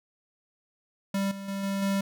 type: tone with level steps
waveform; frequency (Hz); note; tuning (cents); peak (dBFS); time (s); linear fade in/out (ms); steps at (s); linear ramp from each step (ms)
square; 196.6; G3; +5; -26 / -37 / -31 / -28 / -25; 1.14-2.01; 5; 1.31 / 1.48 / 1.63 / 1.82; 5
effects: none